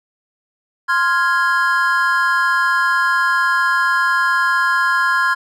triangle chord, F minor, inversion second, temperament equal, 1046.5 / 1396.9 / 1661.2 Hz, C6 / F6 / Ab6, 0 / 0 / 0 cents, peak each -16 dBFS, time 0.88-5.35 s, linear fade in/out 20 ms, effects none

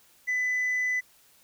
sine tone with tanh clipping, 2000 Hz, B6, 21 cents sharp, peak -25 dBFS, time 0.27-1.01 s, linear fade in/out 20 ms, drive 1 dB, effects white hiss -60 dBFS RMS until 1.43 s

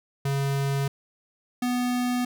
square tone pair in turn, 138.59 / 246.9 Hz, C#3 / B3, 0 / 0 cents, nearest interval minor seventh, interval 1000 cents, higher second, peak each -24 dBFS, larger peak neither, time 0.25-0.88 / 1.62-2.25 s, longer neither, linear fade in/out 5 ms, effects none

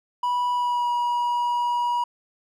triangle tone with pitch glide, 980 to 963.7 Hz, B5 to B5, -14 to -43 cents, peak -19 dBFS, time 0.23-2.04 s, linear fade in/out 5 ms, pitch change -29 cents, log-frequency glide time 0.53-0.89 s, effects none

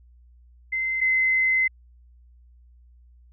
sine tone pair in turn, 2069 / 2055 Hz, C7 / C7, -20 / -32 cents, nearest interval unison, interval 12 cents, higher first, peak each -23 / -18 dBFS, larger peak second, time 0.72-1.01 / 1.01-1.68 s, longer second, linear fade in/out 10 ms, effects added 60 Hz sine -50 dBFS peak until 3.32 s

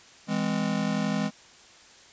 square chord, E augmented, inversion none, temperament just, 164.81 / 206 / 257.5 Hz, E3 / G#3 / B#3, 0 / -14 / -28 cents, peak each -32 / -28 / -32 dBFS, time 0.27-1.31 s, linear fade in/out 50 ms, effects white hiss -52 dBFS RMS until 2.12 s + resampled to 16000 Hz

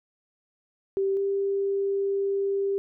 sine tone pair in turn, 389.9 / 395.3 Hz, G4 / G4, -9 / +15 cents, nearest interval unison, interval 24 cents, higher second, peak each -22 / -23 dBFS, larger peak first, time 0.97-1.17 / 1.17-2.78 s, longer second, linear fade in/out 0 ms, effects none

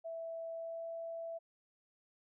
sine tone with pitch glide, 659.3 to 663.5 Hz, E5 to E5, 0 to +11 cents, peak -40 dBFS, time 0.04-1.39 s, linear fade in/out 20 ms, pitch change +11 cents, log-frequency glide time 0.51-0.86 s, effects none

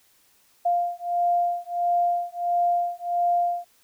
sine beating tone pair, 698.5 / 700 Hz, F5 / F5, 0 / +4 cents, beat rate 1.5 Hz, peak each -24 dBFS, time 0.65-3.65 s, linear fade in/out 10 ms, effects white hiss -61 dBFS RMS until 3.83 s

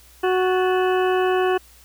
harmonic tone with a mistuned harmonic, 370 Hz, F#4, in tune, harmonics 1 / 2 / 3 / 4 / 5 / 7 / 8, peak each -18 / -24 / -28 / -30 / -32 / -35 / -36 dBFS, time 0.23-1.58 s, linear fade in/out 10 ms, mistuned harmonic 5, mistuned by -100 cents, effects added 60 Hz sine -51 dBFS peak until 1.84 s + white hiss -51 dBFS RMS until 1.84 s

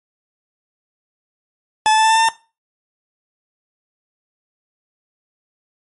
40% pulse tone with pitch steps, 865 / 871.5 / 878.1 / 884.7 / 891.4 / 898.1 / 904.9 Hz, A5 / A5 / A5 / A5 / A5 / A5 / A5, -30 / -17 / -4 / +9 / +22 / +35 / +48 cents, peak -10 dBFS, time 1.86-2.287 s, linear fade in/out 0 ms, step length 61 ms, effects noise-tail reverb RT60 0.3 s tail -18 dB re dry + MP3 48 kbps

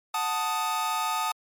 45% pulse chord, D# diminished, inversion first, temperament equal, 740 / 880 / 1244.5 Hz, F#5 / A5 / D#6, 0 / 0 / 0 cents, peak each -34 / -29 / -29 dBFS, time 0.14-1.32 s, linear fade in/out 5 ms, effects MP3 96 kbps

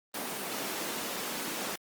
pink high-pass noise, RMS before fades -36 dBFS, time 0.14-1.76 s, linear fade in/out 5 ms, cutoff 210 Hz, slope 24 dB/octave, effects Opus 24 kbps

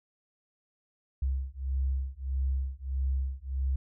sine beating tone pair, 65.8 / 67.4 Hz, C2 / C#2, +10 / -48 cents, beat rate 1.6 Hz, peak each -31 dBFS, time 1.22-3.76 s, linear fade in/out 5 ms, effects none

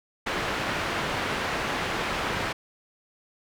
white low-pass noise, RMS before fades -29 dBFS, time 0.26-2.53 s, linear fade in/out 10 ms, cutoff 2000 Hz, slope 12 dB/octave, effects none

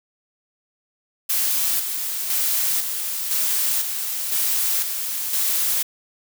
blue noise with tremolo, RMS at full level -21 dBFS, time 1.29-5.83 s, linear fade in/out 10 ms, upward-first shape square, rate 0.99 Hz, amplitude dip 45%, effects none

